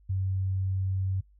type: tone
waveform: sine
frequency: 95.1 Hz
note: F#2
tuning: 48 cents sharp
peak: -26 dBFS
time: 0.09-1.21 s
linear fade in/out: 10 ms
effects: noise-tail reverb RT60 0.1 s tail -20 dB re dry + added 50 Hz sine -56 dBFS peak until 1.39 s